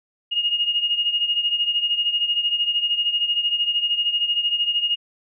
sine beating tone pair, 2855 / 2868 Hz, F7 / F7, +37 / +45 cents, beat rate 13 Hz, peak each -20 / -25 dBFS, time 0.31-4.96 s, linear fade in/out 20 ms, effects none

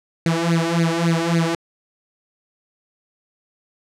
sawtooth tone with flanger, 167 Hz, E3, 23 cents sharp, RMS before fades -19 dBFS, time 0.26-1.55 s, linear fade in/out 2 ms, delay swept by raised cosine 0.45 to 2.75 ms, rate 3.6 Hz, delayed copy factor +1, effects low-pass 8000 Hz 12 dB/octave

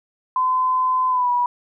sine tone with pitch glide, 1022 to 975.3 Hz, C6 to B5, -41 to -22 cents, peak -16 dBFS, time 0.36-1.46 s, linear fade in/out 2 ms, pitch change -81 cents, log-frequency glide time 1.09-1.3 s, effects none

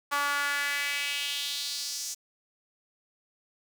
sawtooth tone with high-pass filter sweep, 285.9 Hz, D4, 46 cents flat, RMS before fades -31 dBFS, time 0.11-2.15 s, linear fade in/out 20 ms, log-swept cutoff 1100 to 6300 Hz, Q 2.9, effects 8-bit

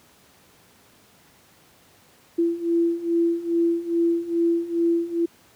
sine beating tone pair, 336.2 / 338.6 Hz, E4 / E4, +34 / +46 cents, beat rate 2.4 Hz, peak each -24 / -21 dBFS, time 2.38-5.26 s, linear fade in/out 10 ms, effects pink hiss -55 dBFS RMS until 5.55 s + high-pass 100 Hz 12 dB/octave

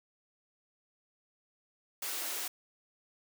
white high-pass noise, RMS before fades -37 dBFS, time 2.02-2.48 s, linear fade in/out 5 ms, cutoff 280 Hz, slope 48 dB/octave, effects none

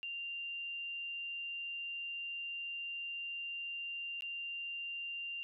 sine tone with dropouts, 2783 Hz, F7, 7 cents flat, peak -39 dBFS, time 0.03-5.43 s, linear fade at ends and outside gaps 0 ms, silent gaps 4.208-4.222 s, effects none

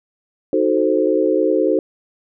sine chord, D# diminished seventh, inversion none, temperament equal, 311.1 / 370 / 440 / 523.3 Hz, D#4 / F#4 / A4 / C5, 0 / 0 / 0 / 0 cents, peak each -19 dBFS, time 0.53-1.79 s, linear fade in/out 2 ms, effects none

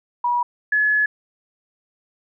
sine tone pair in turn, 967 / 1704.2 Hz, B5 / G#6, -37 / +44 cents, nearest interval minor seventh, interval 981 cents, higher second, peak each -17 / -15 dBFS, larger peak second, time 0.24-0.43 / 0.72-1.06 s, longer second, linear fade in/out 5 ms, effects none

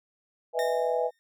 sine chord, E major seventh, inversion second, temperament just, 494.4 / 618.1 / 659.3 / 824.1 Hz, B4 / D#5 / E5 / G#5, +2 / -12 / 0 / -14 cents, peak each -27 / -32 / -30 / -32 dBFS, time 0.53-1.11 s, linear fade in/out 50 ms
sawtooth tone with exponential decay, 1829 Hz, A#6, 33 cents flat, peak -29 dBFS, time 0.59-1.19 s, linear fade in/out 0 ms, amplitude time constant 130 ms
effects none

